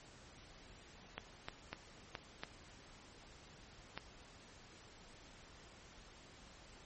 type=clicks; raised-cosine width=0.3 ms; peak=-25 dBFS; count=6; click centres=1.18 / 1.485 / 1.73 / 2.152 / 2.435 / 3.976 s; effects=pink hiss -59 dBFS RMS until 6.85 s + MP3 32 kbps